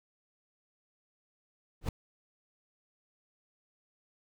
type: noise with exponential growth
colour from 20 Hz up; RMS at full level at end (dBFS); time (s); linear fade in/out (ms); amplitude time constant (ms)
brown; -23; 1.81-1.89; 5; 17
effects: none